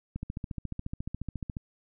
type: click train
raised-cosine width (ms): 5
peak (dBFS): -22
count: 21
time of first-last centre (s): 0.16-1.568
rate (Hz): 14.2
effects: none